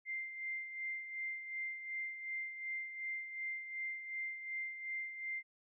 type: tone with tremolo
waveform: sine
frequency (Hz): 2093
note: C7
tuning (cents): 0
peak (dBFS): -37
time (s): 0.05-5.43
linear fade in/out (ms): 50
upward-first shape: sine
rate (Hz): 2.7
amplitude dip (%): 60
effects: none